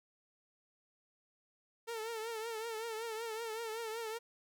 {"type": "tone with vibrato", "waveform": "sawtooth", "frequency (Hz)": 449.9, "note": "A4", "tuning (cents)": 39, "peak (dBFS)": -35, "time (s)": [1.87, 4.19], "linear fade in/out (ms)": 20, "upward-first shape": "triangle", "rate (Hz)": 5.3, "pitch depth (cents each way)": 84, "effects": []}